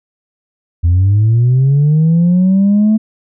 sine linear sweep, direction up, 82.41 to 220 Hz, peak -5 dBFS, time 0.83-2.98 s, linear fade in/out 20 ms, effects tanh soft clip ceiling -5 dBFS

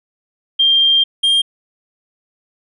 sine / triangle tone pair in turn, 3188 / 3206 Hz, G7 / G7, +28 / +38 cents, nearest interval unison, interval 10 cents, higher second, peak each -9 dBFS, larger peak neither, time 0.59-1.04 / 1.23-1.42 s, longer first, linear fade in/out 10 ms, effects resampled to 32000 Hz

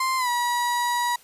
35% pulse tone with pitch glide, 1046.5 to 965.2 Hz, C6 to B5, 0 to -40 cents, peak -20 dBFS, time 0-1.16 s, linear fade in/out 5 ms, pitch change -140 cents, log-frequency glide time 0.17-0.29 s, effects white hiss -53 dBFS RMS until 1.23 s + resampled to 32000 Hz

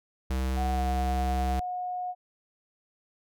square tone, 65 Hz, C2, 11 cents flat, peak -27 dBFS, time 0.3-1.6 s, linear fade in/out 5 ms
sine tone with pitch glide, 740 to 724.8 Hz, F#5 to F#5, 0 to -36 cents, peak -30 dBFS, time 0.55-2.15 s, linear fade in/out 50 ms, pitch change -36 cents, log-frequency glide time 0.73-0.81 s
effects none

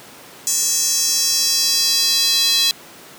square tone with high-pass filter sweep, 368 Hz, F#4, 9 cents flat, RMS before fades -17 dBFS, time 0.47-2.71 s, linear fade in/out 0 ms, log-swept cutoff 6800 to 3900 Hz, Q 3.5, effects pink hiss -40 dBFS RMS until 3.18 s + high-pass 200 Hz 12 dB/octave

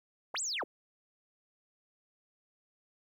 sine linear two-way sweep, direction up then down, 201.6 to 8240 to 201.6 Hz, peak -32 dBFS, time 0.34-0.64 s, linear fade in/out 5 ms, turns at 0.41 s, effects tanh soft clip ceiling -28 dBFS + 12-bit

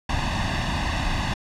pink noise with comb filter, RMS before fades -24 dBFS, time 0.09-1.34 s, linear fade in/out 5 ms, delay 1.1 ms, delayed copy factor +0.85, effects low-pass 4000 Hz 12 dB/octave

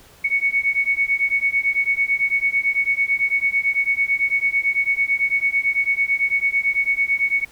sine beating tone pair, 2217 / 2226 Hz, C#7 / C#7, 0 / +7 cents, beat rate 9 Hz, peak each -20 dBFS, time 0.24-7.45 s, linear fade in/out 10 ms, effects pink hiss -49 dBFS RMS until 7.51 s

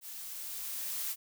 blue noise with level ramp, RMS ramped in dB -45 to -35 dBFS, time 0.01-1.16 s, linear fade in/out 50 ms, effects none

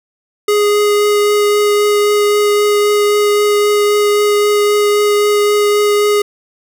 square tone with vibrato, 414.4 Hz, G#4, 4 cents flat, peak -10 dBFS, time 0.48-6.22 s, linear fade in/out 5 ms, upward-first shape triangle, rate 3.8 Hz, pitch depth 9 cents each way, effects none

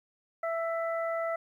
harmonic tone, 663 Hz, E5, 10 cents sharp, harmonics 1 / 2 / 3, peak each -30 / -36 / -40 dBFS, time 0.43-1.36 s, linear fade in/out 5 ms, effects 11-bit

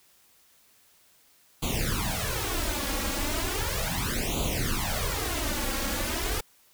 pink noise with flanger, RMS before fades -29 dBFS, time 1.62-6.41 s, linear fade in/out 10 ms, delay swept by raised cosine 0.28 to 3.68 ms, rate 0.36 Hz, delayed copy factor +1, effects white hiss -61 dBFS RMS until 6.73 s

